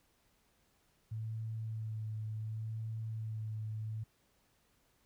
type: tone with vibrato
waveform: sine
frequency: 110 Hz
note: A2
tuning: in tune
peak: -37 dBFS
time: 1.11-4.04 s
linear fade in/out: 10 ms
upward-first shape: sine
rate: 0.69 Hz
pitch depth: 22 cents each way
effects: pink hiss -73 dBFS RMS until 5.05 s